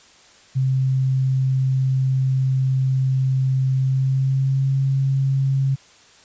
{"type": "tone with pitch glide", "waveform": "sine", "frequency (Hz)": [131.8, 135.27], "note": ["C3", "C#3"], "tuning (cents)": [13, -42], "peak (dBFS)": -16, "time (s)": [0.55, 5.76], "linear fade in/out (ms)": 20, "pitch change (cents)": 45, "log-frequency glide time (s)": [3.75, 4.72], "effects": ["white hiss -50 dBFS RMS until 6.24 s", "resampled to 16000 Hz"]}